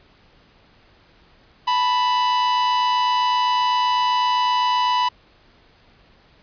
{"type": "tone pair together", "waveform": "45% pulse", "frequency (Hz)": [880, 987.8], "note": ["A5", "B5"], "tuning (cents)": [0, 0], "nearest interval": "major second", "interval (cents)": 200, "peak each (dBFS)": [-27, -17], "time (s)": [1.67, 5.09], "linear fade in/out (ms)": 10, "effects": ["pink hiss -54 dBFS RMS until 6.42 s", "resampled to 11025 Hz"]}